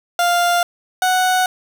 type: tone pair in turn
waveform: 30% pulse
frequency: 698.5 / 740 Hz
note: F5 / F#5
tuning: 0 / 0 cents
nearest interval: minor second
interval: 100 cents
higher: second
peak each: -11 dBFS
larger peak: neither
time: 0.19-0.63 / 1.02-1.46 s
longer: neither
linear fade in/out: 2 ms
effects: none